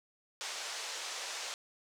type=band-pass noise; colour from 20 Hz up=white; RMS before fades=-41 dBFS; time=0.41-1.54 s; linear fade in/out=0 ms; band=470 to 7000 Hz; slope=24 dB/octave; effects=none